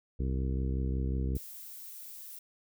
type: harmonic tone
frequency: 65.5 Hz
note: C2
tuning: 2 cents sharp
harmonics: 1 / 2 / 3 / 4 / 5 / 6 / 7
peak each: -30 / -36 / -40 / -42 / -44 / -46 / -47 dBFS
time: 0.19-1.38 s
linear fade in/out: 10 ms
type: noise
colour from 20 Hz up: violet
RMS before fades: -46 dBFS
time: 1.35-2.39 s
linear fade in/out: 5 ms
effects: none